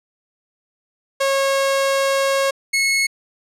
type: tone pair in turn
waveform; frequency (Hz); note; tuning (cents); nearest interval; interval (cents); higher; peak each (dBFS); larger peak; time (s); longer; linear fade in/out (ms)
sawtooth; 546 / 2184; C#5 / C#7; -26 / -26; 2 octaves; 2400; second; -12; neither; 1.2-2.51 / 2.73-3.07; first; 10
effects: low-pass 11000 Hz 12 dB/octave